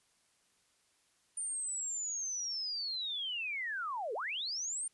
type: linear two-way sweep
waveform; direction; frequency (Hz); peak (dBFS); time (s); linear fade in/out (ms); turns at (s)
sine; down then up; 9040 to 400 to 9040; -35; 1.37-4.88; 5; 4.14
effects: white hiss -72 dBFS RMS until 4.93 s + resampled to 24000 Hz